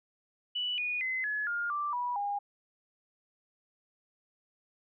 sine tone with pitch steps, 2960 / 2460 / 2045 / 1700.1 / 1413.2 / 1174.7 / 976.4 / 811.7 Hz, F#7 / D#7 / C7 / G#6 / F6 / D6 / B5 / G#5, 0 / -20 / -40 / +40 / +20 / 0 / -20 / -40 cents, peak -30 dBFS, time 0.55-2.39 s, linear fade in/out 10 ms, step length 230 ms, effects none

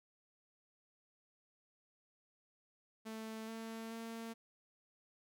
sawtooth tone with pitch steps, 221 / 225.1 / 227.6 Hz, A3 / A3 / A#3, +8 / +40 / -41 cents, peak -40 dBFS, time 3.05-4.34 s, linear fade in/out 20 ms, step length 430 ms, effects none

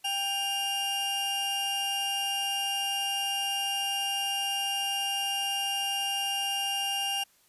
40% pulse tone pair together, 791 / 2814 Hz, G5 / F7, +15 / +12 cents, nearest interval octave + minor seventh, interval 2197 cents, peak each -33 / -28 dBFS, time 0.04-7.24 s, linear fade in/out 10 ms, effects white hiss -64 dBFS RMS until 7.48 s + resampled to 32000 Hz

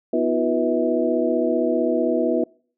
sine tone cluster, 247.2 / 322.3 / 357.9 / 487.1 / 646 Hz, B3 / E4 / F4 / B4 / E5, +2 / -39 / +42 / -24 / -35 cents, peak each -24 dBFS, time 0.13-2.44 s, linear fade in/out 5 ms, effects noise-tail reverb RT60 0.5 s tail -26 dB re dry

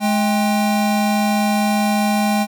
square tone pair together, 211.3 / 796.4 Hz, G#3 / G5, +30 / +27 cents, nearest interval octave + major seventh, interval 2297 cents, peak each -17 / -21 dBFS, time 0-2.47 s, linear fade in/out 50 ms, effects none

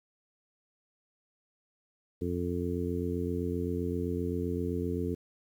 harmonic tone, 87.7 Hz, F2, 8 cents sharp, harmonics 1 / 2 / 3 / 4 / 5, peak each -35 / -37 / -35 / -37 / -36 dBFS, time 2.21-5.15 s, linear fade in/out 10 ms, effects 10-bit

